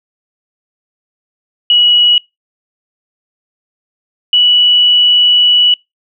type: tone pair in turn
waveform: sine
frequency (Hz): 2922 / 2946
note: F#7 / F#7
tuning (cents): -22 / -8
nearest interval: unison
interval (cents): 14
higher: second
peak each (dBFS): -5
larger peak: neither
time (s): 1.7-2.18 / 4.33-5.74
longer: second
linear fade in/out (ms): 2
effects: noise-tail reverb RT60 0.2 s tail -26 dB re dry